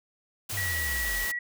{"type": "noise", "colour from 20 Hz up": "white", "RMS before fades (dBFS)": -34, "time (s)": [0.49, 1.32], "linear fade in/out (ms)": 10}
{"type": "linear sweep", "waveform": "sine", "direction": "down", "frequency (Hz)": [103.83, 35.75], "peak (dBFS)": -34, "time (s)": [0.52, 1.25], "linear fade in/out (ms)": 10}
{"type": "tone", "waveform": "sine", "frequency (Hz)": 1932, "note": "B6", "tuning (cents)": -39, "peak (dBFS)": -29, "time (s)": [0.57, 1.39], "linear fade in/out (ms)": 5}
{"effects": []}